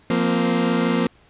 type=chord; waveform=30% pulse; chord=F suspended fourth; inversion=none; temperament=equal with one note detuned; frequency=174.61 / 233.1 / 259.1 Hz; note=F3 / Bb3 / C4; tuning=0 / 0 / -17 cents; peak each=-20 / -18 / -21 dBFS; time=0.1-1.07 s; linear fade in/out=2 ms; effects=pink hiss -55 dBFS RMS until 1.29 s + resampled to 8000 Hz